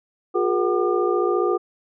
sine tone cluster, 358 / 412.5 / 473.6 / 750 / 1200 Hz, F4 / G#4 / A#4 / F#5 / D6, +43 / -12 / +27 / +23 / +37 cents, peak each -21 / -23 / -26 / -29 / -27 dBFS, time 0.34-1.58 s, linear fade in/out 20 ms, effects none

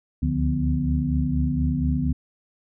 sine tone cluster, 71 / 75.2 / 148.9 / 177.6 / 250.2 Hz, C#2 / D2 / D3 / F3 / B3, +42 / +42 / +24 / +29 / +23 cents, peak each -26 / -28 / -25 / -31 / -25 dBFS, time 0.22-2.13 s, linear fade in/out 10 ms, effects none

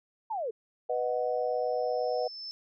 sine linear sweep, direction down, 932.3 to 413.5 Hz, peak -30 dBFS, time 0.3-0.51 s, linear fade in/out 10 ms
sine chord, B major, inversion none, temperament equal, 493.9 / 622.3 / 740 Hz, B4 / D#5 / F#5, 0 / 0 / 0 cents, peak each -30 / -32 / -33 dBFS, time 0.89-2.28 s, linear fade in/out 10 ms
sine tone with exponential growth, 5274 Hz, E8, in tune, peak -36 dBFS, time 0.94-2.51 s, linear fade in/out 0 ms, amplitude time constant 340 ms
effects none

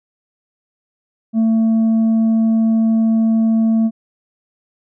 sine tone with tanh clipping, 223.9 Hz, A3, 30 cents sharp, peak -12 dBFS, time 1.33-3.91 s, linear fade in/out 50 ms, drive 3 dB, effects none

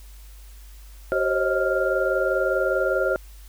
sine tone cluster, 380.9 / 527 / 547 / 632 / 1396 Hz, G4 / C5 / C#5 / D#5 / F6, -50 / +12 / -23 / +27 / -1 cents, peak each -26 dBFS, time 1.12-3.16 s, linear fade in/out 0 ms, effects added 50 Hz sine -41 dBFS peak until 3.48 s + white hiss -53 dBFS RMS until 3.48 s

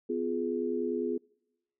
sine chord, F diminished, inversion second, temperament just, 251.4 / 349.2 / 419.1 Hz, Cb4 / F4 / Ab4, +31 / 0 / +16 cents, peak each -34 / -33 / -32 dBFS, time 0.09-1.18 s, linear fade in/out 10 ms, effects noise-tail reverb RT60 0.9 s tail -26 dB re dry

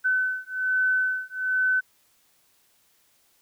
sine beating tone pair, 1514 / 1515.2 Hz, F#6 / F#6, +39 / +41 cents, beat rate 1.2 Hz, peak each -25 dBFS, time 0.04-1.81 s, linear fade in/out 20 ms, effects white hiss -64 dBFS RMS until 3.41 s

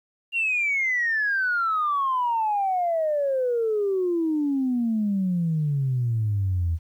sine exponential sweep, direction down, 2800 to 80.1 Hz, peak -20 dBFS, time 0.32-6.79 s, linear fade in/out 50 ms, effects tanh soft clip ceiling -16 dBFS + 10-bit

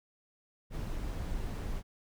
brown noise, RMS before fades -36 dBFS, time 0.7-1.83 s, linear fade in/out 50 ms, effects none

